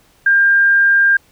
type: tone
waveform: sine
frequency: 1600 Hz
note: G6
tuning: 35 cents sharp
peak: -8 dBFS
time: 0.26-1.17 s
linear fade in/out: 5 ms
effects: pink hiss -53 dBFS RMS until 1.31 s